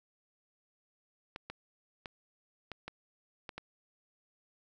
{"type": "clicks", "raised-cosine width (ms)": 0.3, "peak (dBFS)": -25, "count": 7, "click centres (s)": [1.361, 1.5, 2.058, 2.717, 2.88, 3.492, 3.58], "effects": []}